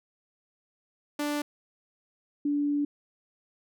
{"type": "tone pair in turn", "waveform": ["sawtooth", "sine"], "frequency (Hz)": [293.7, 289.7], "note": ["D4", "D4"], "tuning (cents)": [0, -24], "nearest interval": "unison", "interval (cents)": 24, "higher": "first", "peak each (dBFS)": -24, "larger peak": "neither", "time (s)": [[1.19, 1.42], [2.45, 2.85]], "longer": "second", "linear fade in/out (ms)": 5, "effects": []}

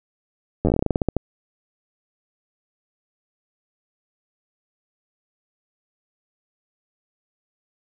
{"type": "slowing click train", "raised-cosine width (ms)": 2, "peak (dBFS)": -6, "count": 16, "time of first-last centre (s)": [0.65, 1.167], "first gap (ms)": 10, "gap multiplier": 1.16, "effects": []}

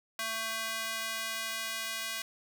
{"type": "tone with high-pass filter sweep", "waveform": "square", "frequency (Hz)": 223.5, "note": "A3", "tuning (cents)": 27, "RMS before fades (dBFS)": -36, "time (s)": [0.19, 2.22], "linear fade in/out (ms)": 2, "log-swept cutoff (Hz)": [1300, 2000], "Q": 0.83, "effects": []}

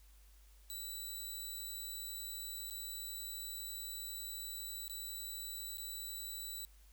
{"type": "tone with dropouts", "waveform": "10% pulse", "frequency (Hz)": 3951, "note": "B7", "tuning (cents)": 0, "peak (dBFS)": -35, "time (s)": [0.7, 6.65], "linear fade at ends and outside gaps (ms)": 0, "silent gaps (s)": [[2.7, 2.708], [4.88, 4.897], [5.772, 5.782]], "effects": ["added 50 Hz sine -59 dBFS peak until 6.92 s", "white hiss -69 dBFS RMS until 6.92 s"]}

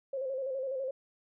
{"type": "tone with vibrato", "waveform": "sine", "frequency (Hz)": 531, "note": "C5", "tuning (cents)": 25, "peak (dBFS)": -32, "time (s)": [0.13, 0.91], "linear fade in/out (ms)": 5, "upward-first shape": "square", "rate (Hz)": 12, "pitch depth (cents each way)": 51, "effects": []}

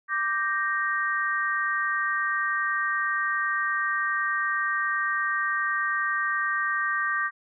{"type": "chord", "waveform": "sine", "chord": "G minor", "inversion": "second", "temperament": "equal", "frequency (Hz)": [1174.7, 1568, 1864.7], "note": ["D6", "G6", "Bb6"], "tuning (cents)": [0, 0, 0], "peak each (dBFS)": -28, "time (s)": [0.08, 7.31], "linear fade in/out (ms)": 50, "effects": []}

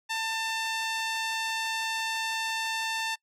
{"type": "tone with band-pass filter", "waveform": "sawtooth", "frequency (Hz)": 894, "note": "A5", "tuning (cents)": 27, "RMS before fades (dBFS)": -31, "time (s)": [0.09, 3.16], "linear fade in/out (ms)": 20, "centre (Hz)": 3300, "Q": 0.66, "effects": ["noise-tail reverb RT60 0.1 s tail -26 dB re dry"]}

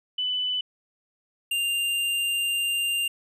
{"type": "tone pair in turn", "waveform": ["sine", "square"], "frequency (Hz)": [2995, 2793], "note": ["F#7", "F7"], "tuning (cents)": [20, -1], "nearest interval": "minor second", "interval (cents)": 121, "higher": "first", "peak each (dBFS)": -24, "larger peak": "neither", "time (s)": [[0.18, 0.61], [1.51, 3.08]], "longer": "second", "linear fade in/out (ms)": 5, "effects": ["resampled to 32000 Hz"]}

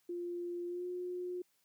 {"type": "tone with pitch glide", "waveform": "sine", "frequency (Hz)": [349.2, 359], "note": ["F4", "F4"], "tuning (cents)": [0, 48], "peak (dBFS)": -37, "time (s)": [0.09, 1.42], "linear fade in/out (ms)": 5, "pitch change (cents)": 48, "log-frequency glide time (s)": [0.67, 0.86], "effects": ["white hiss -75 dBFS RMS until 1.64 s", "high-pass 100 Hz 12 dB/octave"]}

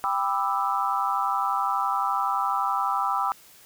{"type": "chord", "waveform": "sine", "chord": "E minor seventh", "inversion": "first", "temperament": "just", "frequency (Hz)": [791.1, 988.9, 1186.7, 1318.5], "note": ["G5", "B5", "D6", "E6"], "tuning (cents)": [16, 2, 18, 0], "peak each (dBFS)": -28, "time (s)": [0.04, 3.32], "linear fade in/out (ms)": 0, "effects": ["white hiss -52 dBFS RMS until 3.65 s"]}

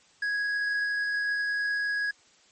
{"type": "tone with tanh clipping", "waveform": "triangle", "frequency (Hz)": 1661.2, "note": "G#6", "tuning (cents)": 0, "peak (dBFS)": -27, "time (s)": [0.22, 2.11], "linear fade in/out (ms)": 5, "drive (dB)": 10, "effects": ["white hiss -60 dBFS RMS until 2.51 s", "MP3 32 kbps"]}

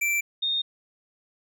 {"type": "tone pair in turn", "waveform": ["square", "sine"], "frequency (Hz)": [2342, 3679], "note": ["D7", "A#7"], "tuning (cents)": [-5, -24], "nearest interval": "minor sixth", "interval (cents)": 781, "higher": "second", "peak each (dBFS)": -23, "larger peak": "neither", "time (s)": [[0.01, 0.21], [0.42, 0.62]], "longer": "neither", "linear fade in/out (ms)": 10, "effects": []}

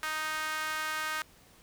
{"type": "tone with high-pass filter", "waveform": "sawtooth", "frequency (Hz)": 311.1, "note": "D#4", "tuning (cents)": 0, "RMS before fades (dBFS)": -34, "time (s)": [0.03, 1.22], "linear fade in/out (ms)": 0, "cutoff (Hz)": 1400, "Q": 2.4, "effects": ["pink hiss -59 dBFS RMS until 1.62 s"]}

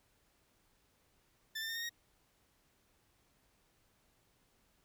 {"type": "tone with pitch steps", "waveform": "20% pulse", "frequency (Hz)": [1767, 1793.7, 1820.9, 1848.4, 1876.4], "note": ["A6", "A6", "A#6", "A#6", "A#6"], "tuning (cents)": [7, 33, -41, -15, 11], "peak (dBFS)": -33, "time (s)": [1.55, 1.895], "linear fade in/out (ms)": 10, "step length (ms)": 69, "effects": ["pink hiss -73 dBFS RMS until 4.84 s"]}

